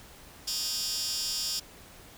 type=tone with high-pass filter; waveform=15% pulse; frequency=311.1 Hz; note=D#4; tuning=in tune; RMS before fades=-32 dBFS; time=0.47-1.6 s; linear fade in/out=10 ms; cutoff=4900 Hz; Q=2.9; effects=pink hiss -51 dBFS RMS until 2.17 s